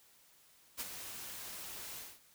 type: noise with ADSR envelope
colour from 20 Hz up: white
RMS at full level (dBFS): -38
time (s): 0.77-2.2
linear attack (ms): 35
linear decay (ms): 31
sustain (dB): -8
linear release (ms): 220
effects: white hiss -65 dBFS RMS until 2.34 s